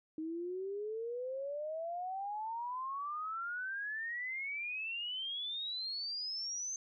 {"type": "exponential sweep", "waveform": "sine", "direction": "up", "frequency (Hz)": [311.1, 6320], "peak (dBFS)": -37, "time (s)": [0.18, 6.76], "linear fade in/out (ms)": 2, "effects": []}